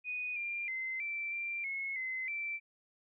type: tone with pitch steps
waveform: sine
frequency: 2482 / 2389 / 2065 / 2339 / 2364 / 2179 / 2051 / 2337 Hz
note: D#7 / D7 / C7 / D7 / D7 / C#7 / C7 / D7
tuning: -5 / +29 / -23 / -8 / +11 / -30 / -35 / -9 cents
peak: -35 dBFS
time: 0.04-2.6 s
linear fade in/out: 50 ms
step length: 320 ms
effects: none